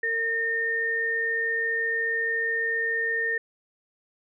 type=tone pair together; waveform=sine; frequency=457.2 / 1826.2 Hz; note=A#4 / A#6; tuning=-34 / -36 cents; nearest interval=2 octaves; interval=2398 cents; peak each=-32 / -24 dBFS; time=0.03-3.38 s; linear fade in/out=5 ms; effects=none